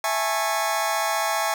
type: chord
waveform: sawtooth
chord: A major seventh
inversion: second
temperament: just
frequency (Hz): 660 / 825 / 880 / 1100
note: E5 / G#5 / A5 / C#6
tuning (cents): +2 / -12 / 0 / -14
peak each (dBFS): -23 / -23 / -25 / -24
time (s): 0.04-1.54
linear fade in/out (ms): 2
effects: none